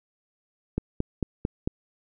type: click train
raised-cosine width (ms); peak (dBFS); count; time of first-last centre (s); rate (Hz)
3; -12; 5; 0.78-1.675; 4.47
effects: none